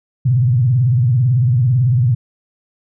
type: tone with vibrato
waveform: sine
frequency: 123.47 Hz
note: B2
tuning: in tune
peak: -10 dBFS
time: 0.25-2.15 s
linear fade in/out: 10 ms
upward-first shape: sine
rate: 18 Hz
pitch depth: 190 cents each way
effects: none